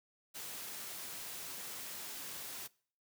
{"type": "noise", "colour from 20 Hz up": "white", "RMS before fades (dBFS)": -45, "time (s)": [0.34, 2.68], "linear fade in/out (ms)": 20, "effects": ["noise-tail reverb RT60 0.5 s tail -23 dB re dry", "high-pass 100 Hz 12 dB/octave"]}